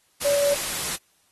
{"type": "tone in noise", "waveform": "sine", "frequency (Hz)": 571, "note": "D5", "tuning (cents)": -49, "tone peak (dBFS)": -18, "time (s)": [0.24, 0.55], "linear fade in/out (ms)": 20, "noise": "white", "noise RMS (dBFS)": -28, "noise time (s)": [0.2, 0.97], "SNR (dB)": 7, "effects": ["white hiss -64 dBFS RMS until 1.31 s", "AAC 32 kbps"]}